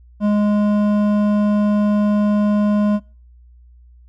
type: tone with hard clipping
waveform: sine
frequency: 207.7 Hz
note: G#3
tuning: in tune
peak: -15 dBFS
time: 0.2-3 s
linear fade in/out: 50 ms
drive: 10 dB
effects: noise-tail reverb RT60 0.4 s tail -26 dB re dry + added 60 Hz sine -43 dBFS peak until 4.08 s